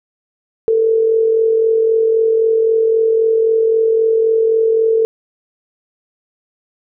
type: tone with amplitude modulation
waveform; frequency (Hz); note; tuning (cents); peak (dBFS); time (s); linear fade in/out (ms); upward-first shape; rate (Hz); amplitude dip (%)
sine; 448; A4; +31; -8; 0.68-5.05; 0; sine; 43.8; 45
effects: none